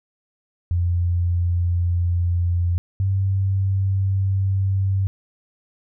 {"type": "tone pair in turn", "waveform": "sine", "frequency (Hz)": [87.31, 96.65], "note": ["F2", "G2"], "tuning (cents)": [0, -24], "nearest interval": "major second", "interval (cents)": 176, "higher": "second", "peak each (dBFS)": [-17, -17], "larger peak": "neither", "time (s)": [[0.71, 2.78], [3, 5.07]], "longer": "neither", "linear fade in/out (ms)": 0, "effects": []}